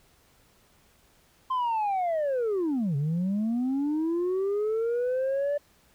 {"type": "linear two-way sweep", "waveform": "sine", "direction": "down then up", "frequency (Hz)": [1050, 136.3, 586], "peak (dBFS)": -22, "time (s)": [1.5, 5.58], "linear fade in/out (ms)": 10, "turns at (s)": 2.96, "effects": ["tanh soft clip ceiling -23 dBFS", "pink hiss -62 dBFS RMS until 5.94 s"]}